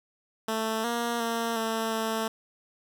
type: tone with pitch steps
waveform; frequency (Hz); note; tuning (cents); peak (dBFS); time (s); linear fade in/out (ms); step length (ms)
10% pulse; 221.4 / 235.9 / 230.5 / 224 / 222.6; A3 / A#3 / A#3 / A3 / A3; +11 / +21 / -19 / +31 / +20; -19; 0.48-2.28; 5; 360
effects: none